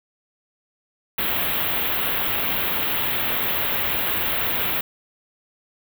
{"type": "band-stop noise", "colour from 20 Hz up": "white", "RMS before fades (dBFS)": -23, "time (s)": [1.18, 4.81], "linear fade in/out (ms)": 5, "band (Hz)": [3600, 13000], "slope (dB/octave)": 48, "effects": []}